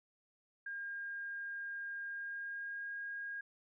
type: tone with pitch glide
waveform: sine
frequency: 1613 to 1628.9 Hz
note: G6 to G#6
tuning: +49 to -34 cents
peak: -40 dBFS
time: 0.66-3.41 s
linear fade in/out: 5 ms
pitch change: +17 cents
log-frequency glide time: 2.08-2.95 s
effects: none